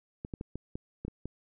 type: clicks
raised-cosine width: 3 ms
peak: -24 dBFS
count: 8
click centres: 0.249 / 0.338 / 0.411 / 0.556 / 0.755 / 1.05 / 1.081 / 1.256 s
effects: none